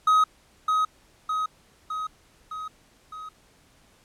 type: tone with echo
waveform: triangle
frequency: 1264 Hz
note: D#6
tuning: 27 cents sharp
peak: -14 dBFS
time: 0.07-0.24 s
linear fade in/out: 5 ms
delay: 610 ms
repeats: 5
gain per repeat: -4 dB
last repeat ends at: 3.29 s
effects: pink hiss -59 dBFS RMS until 4.04 s + low-pass 11000 Hz 12 dB/octave